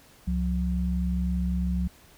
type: tone pair together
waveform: sine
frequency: 67.53 / 179.4 Hz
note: C#2 / F3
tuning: -45 / +47 cents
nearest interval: octave + perfect fourth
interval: 1692 cents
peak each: -26 / -27 dBFS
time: 0.27-1.88 s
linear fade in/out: 10 ms
effects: pink hiss -55 dBFS RMS until 2.17 s